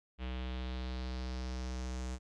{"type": "tone with low-pass filter sweep", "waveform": "square", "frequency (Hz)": 63.2, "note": "B1", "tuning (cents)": 41, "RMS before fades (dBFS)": -39, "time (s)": [0.18, 2.19], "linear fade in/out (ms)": 50, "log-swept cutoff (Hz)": [3000, 7300], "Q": 2.7, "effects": []}